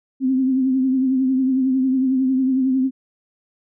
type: tone with vibrato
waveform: sine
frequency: 261.6 Hz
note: C4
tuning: in tune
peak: -15 dBFS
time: 0.2-2.91 s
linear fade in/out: 50 ms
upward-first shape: triangle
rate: 11 Hz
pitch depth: 54 cents each way
effects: none